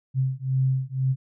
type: beating tone pair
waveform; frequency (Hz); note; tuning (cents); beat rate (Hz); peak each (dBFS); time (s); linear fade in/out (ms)
sine; 130.81 / 132.81; C3 / C3; 0 / +26; 2; -24; 0.14-1.16; 50
effects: none